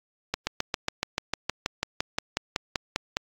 slowing click train, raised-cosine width 0.2 ms, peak -8 dBFS, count 18, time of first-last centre 0.34-3.169 s, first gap 130 ms, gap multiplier 1.03, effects AAC 64 kbps

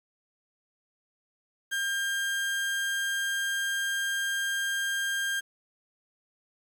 35% pulse tone, 1600 Hz, G6, 35 cents sharp, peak -26 dBFS, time 1.71-5.41 s, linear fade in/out 20 ms, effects 9-bit

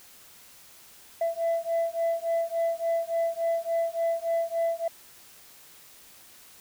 sine beating tone pair, 666 / 669.5 Hz, E5 / E5, +18 / +27 cents, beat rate 3.5 Hz, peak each -26 dBFS, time 1.21-4.88 s, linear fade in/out 5 ms, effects tanh soft clip ceiling -21 dBFS + white hiss -52 dBFS RMS until 6.6 s

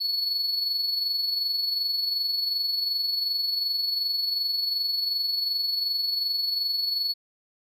triangle tone with amplitude modulation, 4404 Hz, C#8, 12 cents flat, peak -21 dBFS, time 0-7.14 s, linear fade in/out 20 ms, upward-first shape sine, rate 22.7 Hz, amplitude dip 45%, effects none

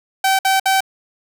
sawtooth tone bursts, 770 Hz, G5, 31 cents flat, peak -9 dBFS, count 3, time 0.24-0.806 s, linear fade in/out 5 ms, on 150 ms, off 58 ms, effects none

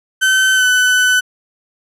35% pulse tone with pitch glide, 1533 to 1501.5 Hz, G6 to F#6, -39 to +25 cents, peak -8 dBFS, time 0.21-1.21 s, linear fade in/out 20 ms, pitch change -36 cents, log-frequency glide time 0.55-0.65 s, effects low-pass 12000 Hz 12 dB/octave

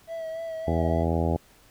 triangle tone with vibrato, 652 Hz, E5, 19 cents flat, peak -29 dBFS, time 0.07-1.06 s, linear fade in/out 50 ms, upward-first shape sine, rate 3.5 Hz, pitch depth 28 cents each way
harmonic tone, 82.6 Hz, E2, 4 cents sharp, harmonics 1 / 2 / 3 / 4 / 5 / 6 / 7 / 8 / 9 / 10, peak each -26 / -29 / -31 / -32 / -33 / -34 / -34 / -35 / -36 / -36 dBFS, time 0.67-1.37 s, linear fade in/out 10 ms
effects pink hiss -57 dBFS RMS until 1.7 s

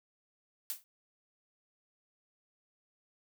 blue noise with exponential decay, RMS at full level -33 dBFS, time 0.7-0.84 s, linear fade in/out 0 ms, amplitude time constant 30 ms, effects none

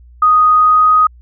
sine tone with pitch glide, 1244.5 to 1251.7 Hz, D#6 to D#6, 0 to +10 cents, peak -6 dBFS, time 0.22-1.07 s, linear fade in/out 5 ms, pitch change +10 cents, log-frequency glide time 0.53-0.95 s, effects added 60 Hz sine -38 dBFS peak until 1.21 s

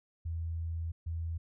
sine tone bursts at uneven times, 82.6 Hz, E2, 4 cents sharp, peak -33 dBFS, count 2, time 0.25-0.92 / 1.06-1.38 s, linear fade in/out 10 ms, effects none

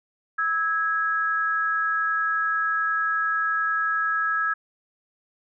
sine tone pair together, 1303.7 / 1655 Hz, E6 / G#6, -20 / -6 cents, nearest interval major third, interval 414 cents, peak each -24 dBFS, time 0.38-4.54 s, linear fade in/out 10 ms, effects none

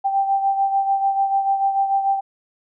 sine beating tone pair, 784 / 790.8 Hz, G5 / G5, 0 / +15 cents, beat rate 6.8 Hz, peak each -17 / -25 dBFS, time 0.04-2.21 s, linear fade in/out 20 ms, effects none

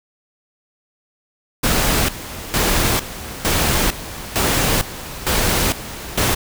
pink noise with tremolo, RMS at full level -17 dBFS, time 1.63-6.35 s, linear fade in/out 10 ms, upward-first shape square, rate 1.1 Hz, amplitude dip 80%, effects none

